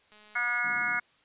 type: click train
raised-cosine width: 0.2 ms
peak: -38 dBFS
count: 100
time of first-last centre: 0.12-0.589 s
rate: 211 Hz
type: harmonic tone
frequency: 241.2 Hz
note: B3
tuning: 41 cents flat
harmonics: 3 / 4 / 5 / 6 / 7 / 8 / 9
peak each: -41 / -42 / -37 / -30 / -35 / -42 / -30 dBFS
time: 0.35-1 s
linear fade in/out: 10 ms
type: band-pass noise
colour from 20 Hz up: pink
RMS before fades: -49 dBFS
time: 0.62-1.01 s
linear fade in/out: 50 ms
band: 160 to 320 Hz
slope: 24 dB/octave
effects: white hiss -64 dBFS RMS until 1.24 s + resampled to 8000 Hz